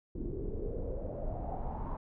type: noise with low-pass filter sweep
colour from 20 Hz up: brown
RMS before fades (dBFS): -37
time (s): 0.15-1.97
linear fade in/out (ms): 5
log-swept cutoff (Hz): 330 to 990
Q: 5.8
effects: none